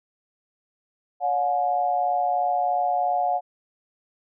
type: tone cluster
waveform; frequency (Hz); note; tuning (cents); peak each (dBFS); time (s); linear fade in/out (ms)
sine; 568 / 722 / 845; C#5 / F#5 / G#5; +42 / -43 / +30; -30 / -21 / -29; 1.2-3.41; 50
effects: none